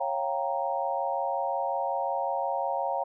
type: chord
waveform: sine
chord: G half-diminished seventh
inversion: second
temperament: equal with one note detuned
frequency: 550.5 / 698.5 / 784 / 932.3 Hz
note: Db5 / F5 / G5 / Bb5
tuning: -12 / 0 / 0 / 0 cents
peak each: -32 dBFS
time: 0-3.04 s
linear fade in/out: 10 ms
effects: none